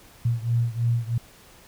sine beating tone pair, 116.54 / 119.64 Hz, A#2 / A#2, 0 / +45 cents, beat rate 3.1 Hz, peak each -23 / -25 dBFS, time 0.25-1.18 s, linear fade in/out 5 ms, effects pink hiss -51 dBFS RMS until 1.67 s

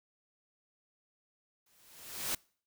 white noise with exponential growth, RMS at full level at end -32 dBFS, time 1.66-2.35 s, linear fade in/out 5 ms, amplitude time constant 150 ms, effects noise-tail reverb RT60 0.5 s tail -26 dB re dry

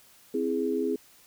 sine chord, C augmented, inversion none, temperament equal, 261.6 / 329.6 / 415.3 Hz, C4 / E4 / G#4, 0 / 0 / 0 cents, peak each -30 / -31 / -28 dBFS, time 0.34-0.96 s, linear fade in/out 5 ms, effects white hiss -57 dBFS RMS until 1.26 s

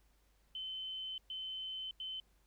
sine tone bursts at uneven times, 3062 Hz, G7, 41 cents flat, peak -40 dBFS, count 3, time 0.55-1.18 / 1.3-1.91 / 2-2.2 s, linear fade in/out 2 ms, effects added 50 Hz sine -69 dBFS peak until 2.46 s + pink hiss -75 dBFS RMS until 2.46 s

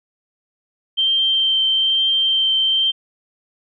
sine tone with vibrato, 3136 Hz, G7, in tune, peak -14 dBFS, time 0.97-2.92 s, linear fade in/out 20 ms, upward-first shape triangle, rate 1.1 Hz, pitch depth 11 cents each way, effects none

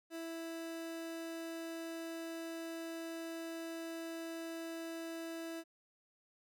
30% pulse tone, 329.6 Hz, E4, in tune, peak -39 dBFS, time 0.1-5.64 s, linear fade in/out 50 ms, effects none

